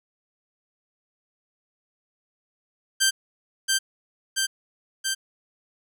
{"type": "tone with echo", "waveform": "10% pulse", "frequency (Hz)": 1568, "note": "G6", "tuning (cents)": 0, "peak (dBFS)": -9, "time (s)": [3, 3.11], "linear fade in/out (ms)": 20, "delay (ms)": 680, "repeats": 3, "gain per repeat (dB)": -2, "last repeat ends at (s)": 5.15, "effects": []}